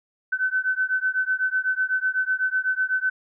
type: beating tone pair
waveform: sine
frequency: 1515 / 1523 Hz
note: F#6 / F#6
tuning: +40 / +50 cents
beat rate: 8 Hz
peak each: -24 dBFS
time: 0.32-3.1 s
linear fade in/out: 10 ms
effects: none